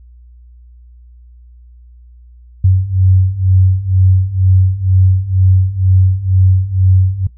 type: beating tone pair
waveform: sine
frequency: 92.5 / 94.6 Hz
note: F#2 / F#2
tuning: 0 / +39 cents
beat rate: 2.1 Hz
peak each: -13 / -10 dBFS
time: 2.64-7.27 s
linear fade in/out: 5 ms
effects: noise-tail reverb RT60 0.1 s tail -17 dB re dry + added 60 Hz sine -37 dBFS peak until 7.37 s